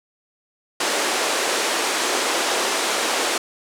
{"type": "band-pass noise", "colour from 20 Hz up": "pink", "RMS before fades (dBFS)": -22, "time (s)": [0.8, 3.38], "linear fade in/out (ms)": 5, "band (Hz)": [340, 9500], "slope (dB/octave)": 24, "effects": []}